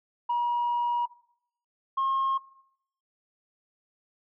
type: tone pair in turn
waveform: sine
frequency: 958 / 1075.3 Hz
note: A#5 / C6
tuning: +47 / +47 cents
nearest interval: major second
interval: 200 cents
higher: second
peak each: -22 dBFS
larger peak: neither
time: 0.29-1.06 / 1.97-2.38 s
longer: first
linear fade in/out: 10 ms
effects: noise-tail reverb RT60 0.7 s tail -19 dB re dry + tanh soft clip ceiling -21 dBFS